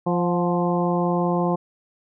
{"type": "harmonic tone with a mistuned harmonic", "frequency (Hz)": 174.61, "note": "F3", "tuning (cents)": 0, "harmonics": [1, 2, 3, 4, 5, 6], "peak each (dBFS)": [-22, -25, -27, -28, -29, -30], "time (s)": [0.06, 1.56], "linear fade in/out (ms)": 10, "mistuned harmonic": 4, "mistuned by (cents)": 37, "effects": []}